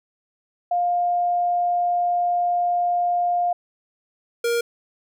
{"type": "tone pair in turn", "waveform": ["sine", "square"], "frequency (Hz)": [705, 470.5], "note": ["F5", "A#4"], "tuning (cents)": [16, 16], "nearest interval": "perfect fifth", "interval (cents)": 700, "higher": "first", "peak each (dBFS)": [-18, -20], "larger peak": "first", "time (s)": [[0.71, 3.53], [4.44, 4.61]], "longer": "first", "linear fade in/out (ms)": 5, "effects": []}